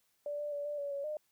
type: tone with pitch steps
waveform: sine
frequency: 583 / 589 / 576 / 588 / 569 / 561 / 607 Hz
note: D5 / D5 / D5 / D5 / C#5 / C#5 / D#5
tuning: -13 / +5 / -34 / +2 / +45 / +21 / -43 cents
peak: -35 dBFS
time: 0.26-1.17 s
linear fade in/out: 2 ms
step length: 130 ms
effects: white hiss -75 dBFS RMS until 1.31 s